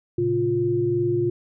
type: tone cluster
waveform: sine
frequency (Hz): 114 / 136.8 / 351.2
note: A#2 / C#3 / F4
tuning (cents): -38 / -23 / +10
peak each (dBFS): -28 / -29 / -20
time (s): 0.18-1.3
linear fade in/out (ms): 5
effects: none